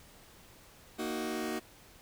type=chord; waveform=sawtooth; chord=D# minor; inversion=second; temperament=just; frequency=233.3 / 311.1 / 373.4 Hz; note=A#3 / D#4 / F#4; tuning=+2 / 0 / +16 cents; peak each=-34 dBFS; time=0.98-1.6 s; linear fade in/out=20 ms; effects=pink hiss -57 dBFS RMS until 2.01 s